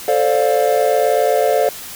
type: chord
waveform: triangle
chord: D minor seventh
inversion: second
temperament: just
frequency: 440.5 / 528.6 / 587.3 / 704.8 Hz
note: A4 / C5 / D5 / F5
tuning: +2 / +18 / 0 / +16 cents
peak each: -16 dBFS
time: 0.08-1.69 s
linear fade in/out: 2 ms
effects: white hiss -32 dBFS RMS until 1.95 s